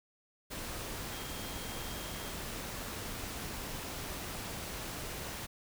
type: tone in noise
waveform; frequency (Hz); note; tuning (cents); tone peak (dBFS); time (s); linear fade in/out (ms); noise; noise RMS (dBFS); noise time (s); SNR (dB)
sine; 3229; G#7; -49; -51; 1.11-2.33; 20; pink; -41; 0.5-5.47; -13
effects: none